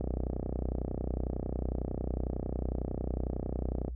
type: click train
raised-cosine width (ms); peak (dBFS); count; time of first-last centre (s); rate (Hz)
2; -20; 121; 0.01-3.881; 31
effects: noise-tail reverb RT60 0.1 s tail -18 dB re dry + added 60 Hz sine -35 dBFS peak until 3.95 s